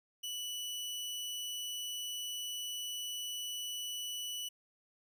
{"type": "tone", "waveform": "sawtooth", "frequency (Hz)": 2960, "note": "F#7", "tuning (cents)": 0, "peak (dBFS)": -35, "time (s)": [0.23, 4.49], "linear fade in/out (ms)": 10, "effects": []}